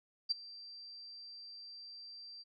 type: tone with ADSR envelope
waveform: sine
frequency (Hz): 4699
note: D8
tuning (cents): 0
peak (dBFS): -27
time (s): 0.29-2.44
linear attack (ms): 22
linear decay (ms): 16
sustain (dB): -21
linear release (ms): 28
effects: none